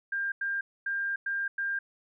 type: tone bursts at uneven times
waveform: sine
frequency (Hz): 1598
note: G6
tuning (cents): +33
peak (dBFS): -28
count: 5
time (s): 0.12-0.32 / 0.41-0.61 / 0.86-1.16 / 1.26-1.48 / 1.58-1.79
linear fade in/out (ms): 5
effects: none